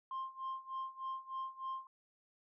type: tone with tremolo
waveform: sine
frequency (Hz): 1056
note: C6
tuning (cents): +16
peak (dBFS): -35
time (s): 0.11-1.87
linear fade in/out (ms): 2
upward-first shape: sine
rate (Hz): 3.3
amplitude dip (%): 90
effects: tanh soft clip ceiling -36 dBFS